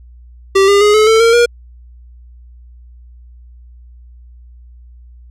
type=tone with pitch steps; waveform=square; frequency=389.2 / 402.5 / 416.2 / 430.4 / 445 / 460.2 / 475.9 Hz; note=G4 / G4 / G#4 / A4 / A4 / A#4 / A#4; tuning=-12 / +46 / +4 / -38 / +20 / -22 / +36 cents; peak=-7 dBFS; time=0.55-1.46 s; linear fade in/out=10 ms; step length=130 ms; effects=added 60 Hz sine -36 dBFS peak until 5.3 s + low-pass 8000 Hz 12 dB/octave